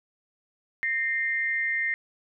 sine tone pair together, 1835.9 / 2093 Hz, A#6 / C7, -27 / 0 cents, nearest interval major second, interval 227 cents, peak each -27 dBFS, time 0.83-1.94 s, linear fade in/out 0 ms, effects none

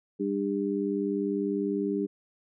harmonic tone, 100 Hz, G2, 35 cents sharp, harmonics 2 / 3 / 4, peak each -31 / -30 / -30 dBFS, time 0.19-2.07 s, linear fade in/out 20 ms, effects none

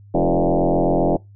sine tone with frequency modulation, 155.1 Hz, D#3, 5 cents flat, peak -14 dBFS, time 0.14-1.17 s, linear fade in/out 10 ms, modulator 87.8 Hz, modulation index 6.7, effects noise-tail reverb RT60 0.2 s tail -23 dB re dry + added 101 Hz sine -42 dBFS peak until 1.35 s

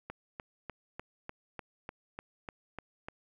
click train, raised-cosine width 0.5 ms, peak -25 dBFS, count 11, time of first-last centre 0.1-3.085 s, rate 3.35 Hz, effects 10-bit

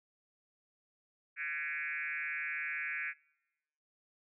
sine tone with frequency modulation, 1975.5 Hz, B6, in tune, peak -35 dBFS, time 1.36-3.14 s, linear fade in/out 50 ms, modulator 151 Hz, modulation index 3, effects noise-tail reverb RT60 1.0 s tail -25 dB re dry

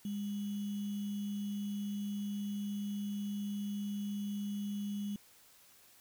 sine tone with sample-and-hold, 203.6 Hz, G#3, 34 cents flat, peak -35 dBFS, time 0.05-5.16 s, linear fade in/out 2 ms, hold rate 3150 Hz, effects white hiss -62 dBFS RMS until 6 s

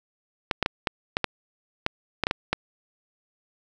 clicks, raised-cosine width 0.3 ms, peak -6 dBFS, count 11, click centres 0.512 / 0.627 / 0.661 / 0.872 / 1.169 / 1.243 / 1.864 / 2.237 / 2.269 / 2.311 / 2.53 s, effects none

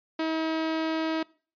sawtooth tone, 320 Hz, D#4, 49 cents sharp, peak -22 dBFS, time 0.19-1.23 s, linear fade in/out 5 ms, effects noise-tail reverb RT60 0.4 s tail -22 dB re dry + resampled to 11025 Hz

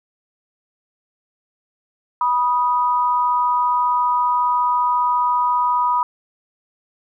sine tone pair together, 979.2 / 1244.5 Hz, B5 / D#6, -15 / 0 cents, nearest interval major third, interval 415 cents, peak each -16 / -21 dBFS, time 2.21-6.03 s, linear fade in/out 2 ms, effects none

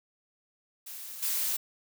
blue noise with level steps, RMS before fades -42 / -30 dBFS, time 0.86-1.57 s, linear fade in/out 10 ms, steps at 1.22 s, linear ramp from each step 10 ms, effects none

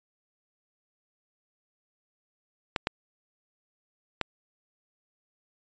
clicks, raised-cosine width 0.3 ms, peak -10 dBFS, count 3, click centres 2.762 / 2.871 / 4.213 s, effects resampled to 16000 Hz

